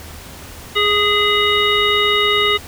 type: harmonic tone with a mistuned harmonic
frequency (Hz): 415.3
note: G#4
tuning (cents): 0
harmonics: 1 / 3 / 5 / 7 / 9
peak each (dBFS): -19 / -19 / -19 / -19 / -19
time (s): 0.75-2.58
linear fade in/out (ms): 20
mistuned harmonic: 5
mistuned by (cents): -28
effects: added 78 Hz sine -39 dBFS peak until 2.67 s + pink hiss -36 dBFS RMS until 2.67 s